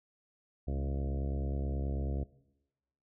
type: harmonic tone with a mistuned harmonic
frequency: 69.3 Hz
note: C#2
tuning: in tune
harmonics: 1 / 2 / 3 / 4 / 5 / 6 / 7 / 8 / 9 / 10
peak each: -33 / -39 / -43 / -45 / -47 / -49 / -50 / -51 / -52 / -53 dBFS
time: 0.67-2.24 s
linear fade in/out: 10 ms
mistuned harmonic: 2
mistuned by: -42 cents
effects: noise-tail reverb RT60 0.9 s tail -19 dB re dry